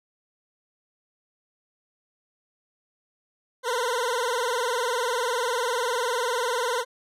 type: tone with vibrato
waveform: 20% pulse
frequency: 484.6 Hz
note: B4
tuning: 33 cents flat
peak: -19 dBFS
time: 3.63-6.85 s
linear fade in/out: 50 ms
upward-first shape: sine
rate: 20 Hz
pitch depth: 120 cents each way
effects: low-pass 11000 Hz 12 dB/octave